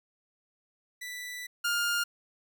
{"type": "tone pair in turn", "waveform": "sawtooth", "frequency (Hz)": [1975.5, 1409.9], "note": ["B6", "F6"], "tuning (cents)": [0, 16], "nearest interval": "tritone", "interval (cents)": 584, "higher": "first", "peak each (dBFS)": [-34, -23], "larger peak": "second", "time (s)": [[1.01, 1.47], [1.64, 2.04]], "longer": "first", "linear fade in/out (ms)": 10, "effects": []}